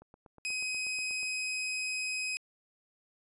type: click train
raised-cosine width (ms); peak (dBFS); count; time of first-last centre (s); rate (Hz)
1; -39; 11; 0.02-1.231; 8.26
type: tone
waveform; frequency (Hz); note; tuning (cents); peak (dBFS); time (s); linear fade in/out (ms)
sawtooth; 2523; D#7; +23; -29; 0.45-2.37; 0
effects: resampled to 24000 Hz